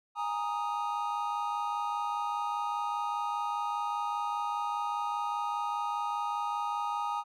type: chord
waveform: triangle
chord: Ab suspended second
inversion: none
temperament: equal with one note detuned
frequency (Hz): 827.3 / 932.3 / 1244.5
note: Ab5 / Bb5 / Eb6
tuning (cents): -7 / 0 / 0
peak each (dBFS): -33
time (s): 0.15-7.24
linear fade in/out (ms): 50
effects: none